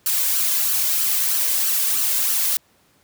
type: noise with flanger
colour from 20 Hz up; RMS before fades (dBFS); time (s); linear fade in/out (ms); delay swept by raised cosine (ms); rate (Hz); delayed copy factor
blue; -20; 0.06-2.57; 2; 0.67 to 1.97; 3.1; +0.5
effects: pink hiss -59 dBFS RMS until 3.03 s + high-pass 80 Hz 12 dB/octave